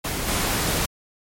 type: noise with level steps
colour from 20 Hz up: pink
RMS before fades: -27 / -23 dBFS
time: 0.04-0.86 s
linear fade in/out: 10 ms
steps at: 0.27 s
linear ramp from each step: 20 ms
effects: MP3 64 kbps